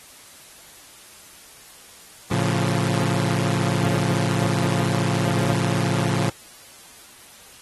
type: chord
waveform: sawtooth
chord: A augmented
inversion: none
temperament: equal with one note detuned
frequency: 111.66 / 138.59 / 174.61 Hz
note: A2 / C#3 / E#3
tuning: +26 / 0 / 0 cents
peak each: -20 dBFS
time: 2.31-6.3 s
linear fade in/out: 5 ms
effects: white hiss -46 dBFS RMS until 7.61 s + AAC 32 kbps